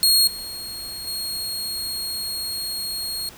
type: tone with level steps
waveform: sawtooth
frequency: 4284 Hz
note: C8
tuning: 40 cents sharp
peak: -11 / -28 / -23 dBFS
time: 0.03-3.29 s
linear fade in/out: 0 ms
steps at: 0.27 / 1.07 s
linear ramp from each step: 5 ms
effects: pink hiss -44 dBFS RMS until 3.37 s